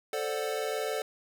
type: chord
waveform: square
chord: D dominant seventh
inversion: second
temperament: equal with one note detuned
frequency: 440 / 526.3 / 587.3 / 740 Hz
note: A4 / C5 / D5 / F#5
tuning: 0 / +10 / 0 / 0 cents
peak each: -34 / -38 / -37 / -39 dBFS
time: 0.13-1.02 s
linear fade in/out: 2 ms
effects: none